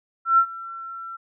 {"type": "tone with ADSR envelope", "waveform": "sine", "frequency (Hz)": 1351, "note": "E6", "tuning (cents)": 42, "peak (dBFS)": -11, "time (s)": [0.25, 1.17], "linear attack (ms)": 130, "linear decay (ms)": 75, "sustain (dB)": -21, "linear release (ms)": 16, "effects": []}